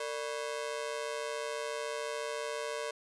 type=ring-modulated tone; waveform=sawtooth; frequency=523.3 Hz; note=C5; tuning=in tune; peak=-28 dBFS; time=0-2.91 s; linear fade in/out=5 ms; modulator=67 Hz; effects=resampled to 24000 Hz